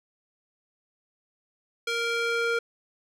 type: tone with band-pass filter sweep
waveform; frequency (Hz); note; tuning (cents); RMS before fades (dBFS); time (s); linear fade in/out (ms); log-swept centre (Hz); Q
square; 466.2; A#4; 0; -27; 1.87-2.59; 5; 2900 to 1400; 0.88
effects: none